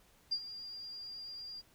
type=tone with ADSR envelope; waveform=sine; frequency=4797 Hz; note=D8; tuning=36 cents sharp; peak=-29 dBFS; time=0.31-1.62 s; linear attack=15 ms; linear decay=63 ms; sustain=-14 dB; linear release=26 ms; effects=pink hiss -66 dBFS RMS until 1.74 s